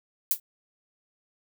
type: noise with exponential decay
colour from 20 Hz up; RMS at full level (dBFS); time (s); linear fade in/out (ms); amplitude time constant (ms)
violet; -18; 0.31-0.4; 2; 19
effects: none